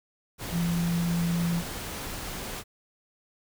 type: tone in noise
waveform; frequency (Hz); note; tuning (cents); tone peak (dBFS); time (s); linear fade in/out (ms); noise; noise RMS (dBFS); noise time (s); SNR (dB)
sine; 170.7; F3; -39; -24; 0.51-1.63; 50; pink; -36; 0.38-2.64; +9
effects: none